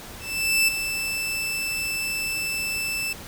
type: tone with ADSR envelope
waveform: sawtooth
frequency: 2644 Hz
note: E7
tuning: 5 cents sharp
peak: -13 dBFS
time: 0.19-3.13 s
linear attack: 490 ms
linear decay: 10 ms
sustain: -9 dB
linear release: 4 ms
effects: pink hiss -40 dBFS RMS until 3.27 s